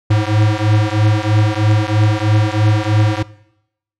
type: beating tone pair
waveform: square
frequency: 105.1 / 108.2 Hz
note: G#2 / A2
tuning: +21 / -29 cents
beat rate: 3.1 Hz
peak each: -15 dBFS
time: 0.1-3.23 s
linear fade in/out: 10 ms
effects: noise-tail reverb RT60 0.8 s tail -20 dB re dry + low-pass 5000 Hz 12 dB/octave